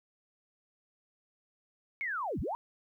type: linear two-way sweep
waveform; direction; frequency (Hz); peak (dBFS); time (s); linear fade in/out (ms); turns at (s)
sine; down then up; 2242 to 40.98 to 1003; -32; 2.01-2.55; 0; 2.4
effects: 12-bit